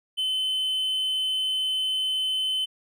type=tone; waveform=triangle; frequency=3051 Hz; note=G7; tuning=48 cents flat; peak=-22 dBFS; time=0.17-2.66 s; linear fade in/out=20 ms; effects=none